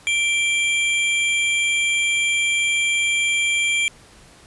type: tone pair together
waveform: square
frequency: 2349 / 3226 Hz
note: D7 / G7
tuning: 0 / +49 cents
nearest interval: perfect fourth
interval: 549 cents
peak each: -19 / -25 dBFS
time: 0.07-3.88 s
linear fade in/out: 0 ms
effects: pink hiss -48 dBFS RMS until 4.46 s + resampled to 24000 Hz